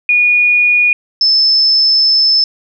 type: tone pair in turn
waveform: sine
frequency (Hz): 2450 / 5255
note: D#7 / E8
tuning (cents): -27 / -6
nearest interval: octave + minor second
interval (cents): 1321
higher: second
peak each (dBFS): -7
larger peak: neither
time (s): 0.09-0.93 / 1.21-2.44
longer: second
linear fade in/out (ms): 2
effects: none